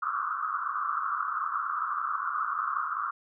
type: band-pass noise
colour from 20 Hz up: pink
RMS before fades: -31 dBFS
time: 0.02-3.11 s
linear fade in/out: 10 ms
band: 1100 to 1400 Hz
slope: 96 dB/octave
effects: none